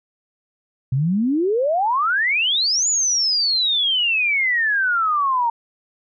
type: exponential two-way sweep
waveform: sine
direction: up then down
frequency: 123.47 to 7040 to 914 Hz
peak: -16 dBFS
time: 0.92-5.5 s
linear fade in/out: 5 ms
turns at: 2.88 s
effects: none